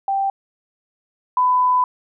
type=tone pair in turn; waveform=sine; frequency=784 / 1000.9 Hz; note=G5 / B5; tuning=0 / +23 cents; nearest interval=major third; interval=423 cents; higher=second; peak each=-17 / -13 dBFS; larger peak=second; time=0.08-0.3 / 1.37-1.84 s; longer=second; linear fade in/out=2 ms; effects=none